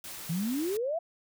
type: noise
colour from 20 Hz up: white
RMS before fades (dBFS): -42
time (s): 0.04-0.77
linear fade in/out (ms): 2
type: exponential sweep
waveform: sine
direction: up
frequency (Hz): 155.56 to 700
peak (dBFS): -28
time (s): 0.29-0.99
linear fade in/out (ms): 10
effects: none